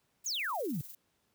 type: noise with tremolo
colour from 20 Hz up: violet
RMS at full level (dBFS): -46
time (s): 0.24-0.95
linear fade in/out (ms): 5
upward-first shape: triangle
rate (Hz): 20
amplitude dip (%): 60
type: exponential sweep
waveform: sine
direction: down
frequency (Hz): 7050 to 130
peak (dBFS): -32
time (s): 0.26-0.81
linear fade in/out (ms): 2
effects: pink hiss -75 dBFS RMS until 1.34 s + high-pass 80 Hz 12 dB/octave